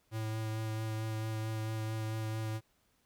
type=tone with vibrato; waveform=square; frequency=110 Hz; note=A2; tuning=in tune; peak=-35 dBFS; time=0.11-2.61 s; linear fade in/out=50 ms; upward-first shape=sine; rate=4.5 Hz; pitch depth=13 cents each way; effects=pink hiss -73 dBFS RMS until 3.05 s